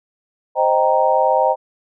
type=chord; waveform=sine; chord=C minor seventh; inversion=none; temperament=equal; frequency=523.3 / 622.3 / 784 / 932.3 Hz; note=C5 / Eb5 / G5 / Bb5; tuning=0 / 0 / 0 / 0 cents; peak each=-18 dBFS; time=0.55-1.56 s; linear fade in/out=50 ms; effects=none

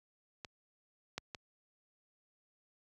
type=clicks; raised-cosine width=0.2 ms; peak=-26 / -20 / -25 dBFS; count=3; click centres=0.448 / 1.18 / 1.348 s; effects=high-pass 60 Hz 12 dB/octave

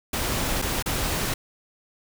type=noise with dropouts; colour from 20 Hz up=pink; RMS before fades=-26 dBFS; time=0.13-1.34 s; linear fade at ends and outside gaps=5 ms; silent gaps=0.618-0.622 / 0.825-0.859 s; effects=none

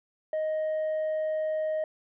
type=tone with tanh clipping; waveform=sine; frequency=624 Hz; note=D#5; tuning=5 cents sharp; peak=-27 dBFS; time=0.33-1.84 s; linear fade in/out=2 ms; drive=2 dB; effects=none

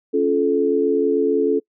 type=chord; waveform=sine; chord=Db augmented; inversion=none; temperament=just; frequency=277.2 / 346.5 / 433.1 Hz; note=Db4 / F4 / A4; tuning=0 / -14 / -27 cents; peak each=-21 / -22 / -17 dBFS; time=0.13-1.6 s; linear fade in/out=20 ms; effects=noise-tail reverb RT60 0.1 s tail -25 dB re dry

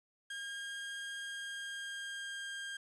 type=tone with pitch glide; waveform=30% pulse; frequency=1617 to 1604.9 Hz; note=G#6 to G6; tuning=-47 to +40 cents; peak=-38 dBFS; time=0.3-2.77 s; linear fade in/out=5 ms; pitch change=-13 cents; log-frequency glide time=1.21-2.5 s; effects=resampled to 24000 Hz + 11-bit

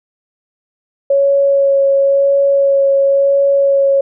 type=tone with vibrato; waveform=sine; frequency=554 Hz; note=C#5; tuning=1 cent flat; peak=-8 dBFS; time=1.1-4.01 s; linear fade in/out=5 ms; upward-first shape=sine; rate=0.96 Hz; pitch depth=11 cents each way; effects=none

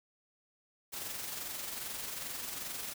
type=noise with amplitude modulation; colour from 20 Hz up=white; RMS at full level=-39 dBFS; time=0.92-2.94 s; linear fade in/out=20 ms; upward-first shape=sine; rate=22.5 Hz; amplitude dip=40%; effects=none

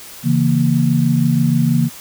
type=chord; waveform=sine; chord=A# diminished; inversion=first; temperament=equal; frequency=138.59 / 164.81 / 233.1 Hz; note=C#3 / E3 / A#3; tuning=0 / 0 / 0 cents; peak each=-16 dBFS; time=0.23-1.9 s; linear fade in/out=50 ms; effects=white hiss -36 dBFS RMS until 2 s

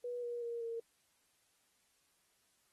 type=tone with pitch steps; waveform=sine; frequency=486.9 / 478 / 469.2 / 460.6 Hz; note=B4 / A#4 / A#4 / A#4; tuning=-25 / +43 / +11 / -21 cents; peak=-38 dBFS; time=0.04-0.8 s; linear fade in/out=5 ms; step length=190 ms; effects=white hiss -75 dBFS RMS until 2.72 s + AAC 32 kbps

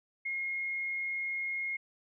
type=tone; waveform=sine; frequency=2149 Hz; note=C7; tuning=46 cents sharp; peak=-32 dBFS; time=0.25-1.77 s; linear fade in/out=10 ms; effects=none

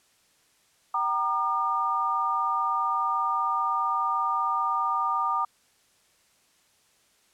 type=tone cluster; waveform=sine; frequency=771 / 936 / 1207 Hz; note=G5 / A#5 / D6; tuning=-29 / +7 / +47 cents; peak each=-32 / -29 / -25 dBFS; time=0.94-5.45 s; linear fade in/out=5 ms; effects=white hiss -64 dBFS RMS until 7.33 s + low-pass 10000 Hz 12 dB/octave

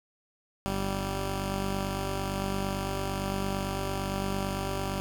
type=tone pair together; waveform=10% pulse; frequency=48.86 / 194.3 Hz; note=G1 / G3; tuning=-5 / -15 cents; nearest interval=2 octaves; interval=2390 cents; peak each=-24 dBFS; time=0.66-5 s; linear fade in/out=0 ms; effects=none

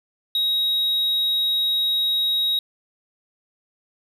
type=tone; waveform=triangle; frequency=3800 Hz; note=A#7; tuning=33 cents sharp; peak=-17 dBFS; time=0.35-2.59 s; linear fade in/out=2 ms; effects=none

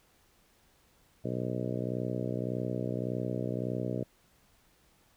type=harmonic tone; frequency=61.74 Hz; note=B1; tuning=in tune; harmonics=2 / 3 / 4 / 5 / 6 / 7 / 8 / 9 / 10; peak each=-36 / -38 / -39 / -40 / -41 / -41 / -42 / -43 / -43 dBFS; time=1.24-4.04 s; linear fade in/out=10 ms; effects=pink hiss -66 dBFS RMS until 5.16 s

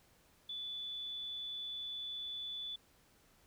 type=tone; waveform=sine; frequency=3470 Hz; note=A7; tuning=25 cents flat; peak=-40 dBFS; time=0.49-2.76 s; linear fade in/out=5 ms; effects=pink hiss -68 dBFS RMS until 3.46 s

